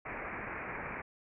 white low-pass noise, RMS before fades -41 dBFS, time 0.05-1.02 s, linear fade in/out 10 ms, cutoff 2400 Hz, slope 96 dB/octave, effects none

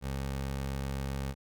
20% pulse tone, 67.8 Hz, C#2, 38 cents flat, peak -28 dBFS, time 0.01-1.35 s, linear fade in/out 50 ms, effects none

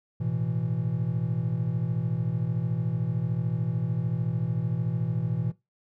triangle chord, A suspended second, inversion none, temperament equal, 110 / 123.47 / 164.81 Hz, A2 / B2 / E3, 0 / 0 / 0 cents, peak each -30 / -27 / -28 dBFS, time 0.2-5.52 s, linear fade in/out 10 ms, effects noise-tail reverb RT60 0.2 s tail -18 dB re dry

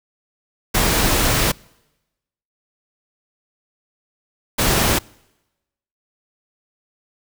pink noise bursts at uneven times, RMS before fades -17 dBFS, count 2, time 0.74-1.52 / 4.58-4.99 s, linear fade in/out 10 ms, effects noise-tail reverb RT60 1.0 s tail -26 dB re dry

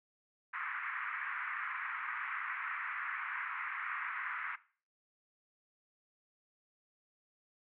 pink band-pass noise, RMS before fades -40 dBFS, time 0.53-4.56 s, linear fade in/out 10 ms, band 1100 to 2200 Hz, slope 48 dB/octave, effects noise-tail reverb RT60 0.4 s tail -17 dB re dry

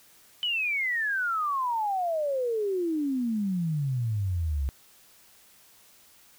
sine exponential sweep, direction down, 3014 to 65.41 Hz, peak -25 dBFS, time 0.43-4.69 s, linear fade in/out 0 ms, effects white hiss -57 dBFS RMS until 6.38 s

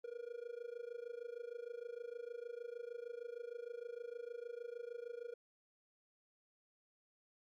triangle tone with amplitude modulation, 476 Hz, A#4, 36 cents sharp, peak -39 dBFS, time 0.04-5.34 s, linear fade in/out 5 ms, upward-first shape sine, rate 26.5 Hz, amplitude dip 90%, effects Opus 48 kbps

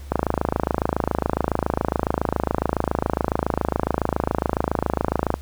click train, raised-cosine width 1 ms, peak -5 dBFS, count 143, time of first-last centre 0.12-5.341 s, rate 27.2 Hz, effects added 70 Hz sine -34 dBFS peak until 5.41 s + pink hiss -49 dBFS RMS until 5.41 s

